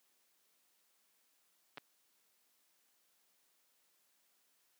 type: clicks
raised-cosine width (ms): 0.3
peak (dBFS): -30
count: 2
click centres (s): 1.774 / 1.781
effects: white hiss -75 dBFS RMS until 4.79 s + high-pass 200 Hz 12 dB/octave